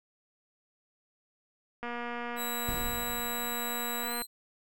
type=click train; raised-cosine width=0.5 ms; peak=-23 dBFS; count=572; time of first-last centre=1.83-4.219 s; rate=239 Hz
type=tone with pitch glide; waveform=5% pulse; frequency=3915 to 4079 Hz; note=B7 to C8; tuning=-16 to -45 cents; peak=-28 dBFS; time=2.36-4.27 s; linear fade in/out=50 ms; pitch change=+71 cents; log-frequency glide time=4.01-4.16 s
type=noise with exponential decay; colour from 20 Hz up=brown; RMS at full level=-33 dBFS; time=2.68-4.06 s; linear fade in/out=1 ms; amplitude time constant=300 ms
effects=none